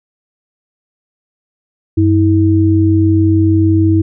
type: tone pair together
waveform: sine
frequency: 95.82 / 322.3 Hz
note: G2 / E4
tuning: -39 / -39 cents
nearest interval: octave + major sixth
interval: 2100 cents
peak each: -10 dBFS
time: 1.97-4.02 s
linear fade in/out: 10 ms
effects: none